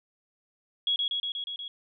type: tone with echo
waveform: sine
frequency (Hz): 3330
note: G#7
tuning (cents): +4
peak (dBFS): -23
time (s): 0.87-0.96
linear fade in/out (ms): 2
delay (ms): 120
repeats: 6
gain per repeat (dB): -2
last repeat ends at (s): 1.68
effects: none